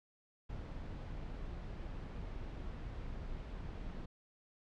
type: noise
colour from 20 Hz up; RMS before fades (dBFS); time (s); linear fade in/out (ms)
brown; -44; 0.49-4.06; 10
effects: low-pass 4000 Hz 12 dB/octave